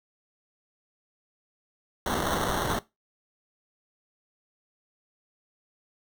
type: noise with sample-and-hold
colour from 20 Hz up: blue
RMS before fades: -28 dBFS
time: 2.06-2.79 s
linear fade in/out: 2 ms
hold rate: 2450 Hz
effects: noise-tail reverb RT60 0.2 s tail -18 dB re dry